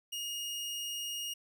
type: tone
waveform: sawtooth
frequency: 2860 Hz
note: F7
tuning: 41 cents sharp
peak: -33 dBFS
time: 0.12-1.34 s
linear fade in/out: 10 ms
effects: none